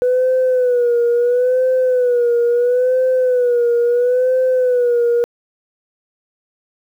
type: tone with vibrato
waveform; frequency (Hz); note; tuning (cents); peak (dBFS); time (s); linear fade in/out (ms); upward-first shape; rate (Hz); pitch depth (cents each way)
sine; 493.9; B4; 0; -10; 0.02-5.24; 0; sine; 0.74; 72
effects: tanh soft clip ceiling -9 dBFS + 8-bit